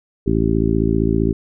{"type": "harmonic tone", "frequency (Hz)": 55.3, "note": "A1", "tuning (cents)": 9, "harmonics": [1, 2, 3, 4, 5, 6, 7], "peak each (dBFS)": [-22, -22, -22, -22, -22, -22, -22], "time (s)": [0.26, 1.33], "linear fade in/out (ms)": 10, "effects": []}